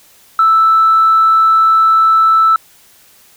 sine tone, 1318.5 Hz, E6, in tune, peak -5 dBFS, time 0.39-2.56 s, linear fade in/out 2 ms, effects tanh soft clip ceiling -2 dBFS + white hiss -46 dBFS RMS until 3.36 s

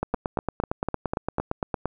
two click trains, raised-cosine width 1 ms, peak -11 / -11 dBFS, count 6 / 17, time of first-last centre 0.14-1.384 / 0.03-1.856 s, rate 4.02 / 8.76 Hz, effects none

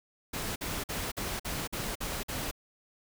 pink noise bursts, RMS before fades -35 dBFS, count 8, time 0.33-2.513 s, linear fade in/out 10 ms, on 230 ms, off 49 ms, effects none

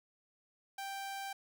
sawtooth tone, 785 Hz, G5, 2 cents sharp, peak -36 dBFS, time 0.78-1.33 s, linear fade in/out 5 ms, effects none

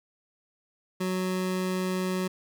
25% pulse tone, 185 Hz, F#3, in tune, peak -23 dBFS, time 1-2.28 s, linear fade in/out 10 ms, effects none

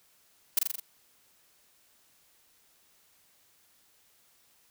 blue noise with echo, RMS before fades -22 dBFS, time 0.57-0.59 s, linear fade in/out 5 ms, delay 42 ms, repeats 5, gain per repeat -3 dB, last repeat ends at 0.8 s, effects white hiss -65 dBFS RMS until 4.7 s

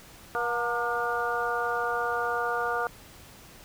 harmonic tone with a mistuned harmonic, 238.7 Hz, A#3, 41 cents sharp, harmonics 2 / 3 / 4 / 5 / 6, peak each -32 / -32 / -35 / -32 / -31 dBFS, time 0.35-2.87 s, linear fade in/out 0 ms, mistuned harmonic 4, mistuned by -66 cents, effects pink hiss -50 dBFS RMS until 3.64 s

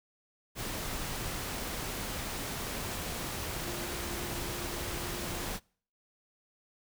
sine tone in noise, 349.2 Hz, F4, in tune, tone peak -44 dBFS, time 3.58-5.49 s, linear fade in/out 50 ms, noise pink, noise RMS -37 dBFS, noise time 0.55-5.6 s, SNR -10 dB, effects noise-tail reverb RT60 0.5 s tail -26 dB re dry

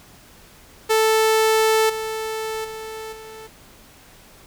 sawtooth tone with level steps, 440 Hz, A4, in tune, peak -11 / -21 / -27 / -33 dBFS, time 0.89-3.48 s, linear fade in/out 20 ms, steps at 1.89 / 2.64 / 3.12 s, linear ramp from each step 10 ms, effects pink hiss -48 dBFS RMS until 4.46 s

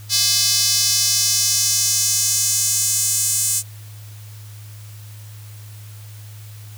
square tone with high-pass filter sweep, 233.1 Hz, A#3, in tune, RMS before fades -18 dBFS, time 0.09-3.63 s, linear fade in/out 50 ms, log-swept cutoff 4800 to 7700 Hz, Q 2.4, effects added 105 Hz sine -35 dBFS peak until 6.77 s + white hiss -46 dBFS RMS until 6.77 s

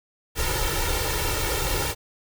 pink noise with comb filter, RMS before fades -25 dBFS, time 0.35-1.95 s, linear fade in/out 50 ms, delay 2.2 ms, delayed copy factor +0.95, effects none

